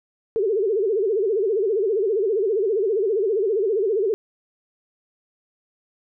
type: tone with vibrato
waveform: sine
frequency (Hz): 415.3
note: G#4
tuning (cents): 0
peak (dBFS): -18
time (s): 0.36-4.14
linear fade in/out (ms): 0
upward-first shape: sine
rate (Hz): 15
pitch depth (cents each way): 180
effects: none